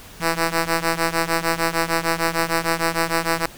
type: ring-modulated tone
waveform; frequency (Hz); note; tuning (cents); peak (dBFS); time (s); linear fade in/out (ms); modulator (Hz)
5% pulse; 165.3; E3; +5; -5; 0.2-3.46; 2; 162
effects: pink hiss -42 dBFS RMS until 3.57 s